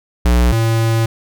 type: tone pair in turn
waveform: square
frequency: 60.1 / 113.45 Hz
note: B1 / A#2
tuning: -46 / -47 cents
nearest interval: major seventh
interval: 1099 cents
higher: second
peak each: -10 / -13 dBFS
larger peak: first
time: 0.25-0.52 / 0.52-1.06 s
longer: second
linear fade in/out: 5 ms
effects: none